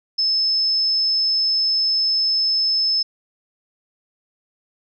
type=tone; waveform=sine; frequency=5230 Hz; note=E8; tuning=15 cents flat; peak=-16 dBFS; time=0.18-3.03 s; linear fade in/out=10 ms; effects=none